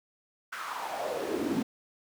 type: noise with high-pass filter sweep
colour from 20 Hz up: brown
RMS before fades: -33 dBFS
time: 0.52-1.63 s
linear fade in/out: 10 ms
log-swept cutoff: 1500 to 230 Hz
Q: 3.7
effects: none